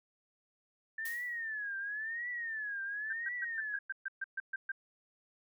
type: tone with vibrato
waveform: sine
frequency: 1760 Hz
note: A6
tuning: in tune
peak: -36 dBFS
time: 0.98-3.79 s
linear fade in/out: 5 ms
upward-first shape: triangle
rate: 0.95 Hz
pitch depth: 200 cents each way
type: noise with exponential decay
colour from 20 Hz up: blue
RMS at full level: -42 dBFS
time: 1.05-1.44 s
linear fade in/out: 5 ms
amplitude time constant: 83 ms
type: tone bursts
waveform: sine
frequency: 1575 Hz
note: G6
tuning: 8 cents sharp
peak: -34 dBFS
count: 11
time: 3.1-4.719 s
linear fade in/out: 5 ms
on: 29 ms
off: 130 ms
effects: none